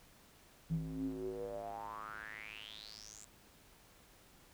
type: tone with band-pass filter sweep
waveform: square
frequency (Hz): 53.3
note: G#1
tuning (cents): +46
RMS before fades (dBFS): -44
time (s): 0.7-3.25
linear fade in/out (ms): 0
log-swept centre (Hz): 160 to 7700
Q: 8.1
effects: pink hiss -63 dBFS RMS until 4.53 s